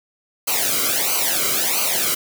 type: noise with flanger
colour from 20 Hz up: white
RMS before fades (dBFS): -20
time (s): 0.47-2.15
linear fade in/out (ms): 10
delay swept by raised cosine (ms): 0.56 to 1.16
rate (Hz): 1.5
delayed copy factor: -0.85
effects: none

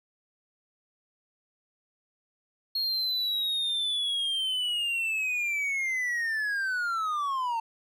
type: linear sweep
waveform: triangle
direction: down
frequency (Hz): 4282 to 895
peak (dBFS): -25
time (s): 2.75-7.6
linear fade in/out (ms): 5
effects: none

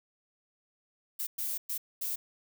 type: noise bursts at uneven times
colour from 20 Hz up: violet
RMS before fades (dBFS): -34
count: 4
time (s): 1.19-1.27 / 1.38-1.58 / 1.69-1.78 / 2.01-2.16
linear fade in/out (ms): 10
effects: none

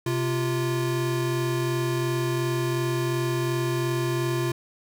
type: tone pair together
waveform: square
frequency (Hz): 129.7 / 346.3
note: C3 / F4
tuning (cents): -15 / -15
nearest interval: octave + perfect fourth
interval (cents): 1700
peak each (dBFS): -27 / -27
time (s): 0.06-4.52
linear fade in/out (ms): 5
effects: none

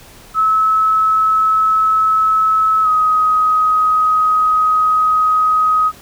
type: tone with pitch glide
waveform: sine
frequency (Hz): 1296 to 1259.8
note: E6 to D#6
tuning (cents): -30 to +21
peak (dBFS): -10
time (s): 0.34-5.92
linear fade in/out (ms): 50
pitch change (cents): -49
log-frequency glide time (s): 2.83-2.88
effects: pink hiss -41 dBFS RMS until 6.01 s

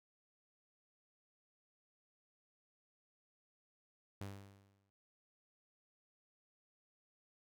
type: tone with exponential decay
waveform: sawtooth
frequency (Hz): 99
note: G2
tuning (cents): +18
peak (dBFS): -38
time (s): 4.21-4.9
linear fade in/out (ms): 0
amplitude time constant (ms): 150
effects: none

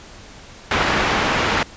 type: low-pass noise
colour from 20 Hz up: white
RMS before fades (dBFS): -19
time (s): 0.71-1.63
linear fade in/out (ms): 2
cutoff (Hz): 2000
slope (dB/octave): 12
effects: pink hiss -41 dBFS RMS until 1.76 s + resampled to 16000 Hz

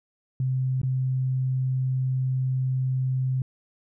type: tone with dropouts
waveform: sine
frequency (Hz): 130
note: C3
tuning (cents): -11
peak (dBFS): -22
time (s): 0.4-3.42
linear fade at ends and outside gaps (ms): 2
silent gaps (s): 0.816-0.832
effects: none

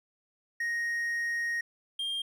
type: tone pair in turn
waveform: triangle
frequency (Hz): 1870 / 3204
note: A#6 / G7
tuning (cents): +5 / +37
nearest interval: major sixth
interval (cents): 932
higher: second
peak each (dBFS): -27 / -29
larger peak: first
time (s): 0.6-1.61 / 1.99-2.22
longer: first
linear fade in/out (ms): 5
effects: none

